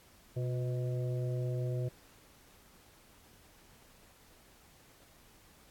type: harmonic tone with a mistuned harmonic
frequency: 125.7 Hz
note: B2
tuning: 31 cents sharp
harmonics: 1 / 3 / 4 / 5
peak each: -32 / -42 / -44 / -46 dBFS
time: 0.36-1.89 s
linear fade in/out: 10 ms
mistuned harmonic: 3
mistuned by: -75 cents
effects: pink hiss -61 dBFS RMS until 5.7 s + AAC 64 kbps